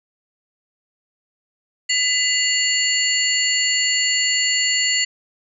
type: tone cluster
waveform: sine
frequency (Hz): 2008 / 2830 / 4420 / 7140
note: B6 / F7 / C#8 / A8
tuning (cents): +28 / +22 / -6 / +24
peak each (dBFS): -22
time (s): 1.89-5.05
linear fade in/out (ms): 10
effects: none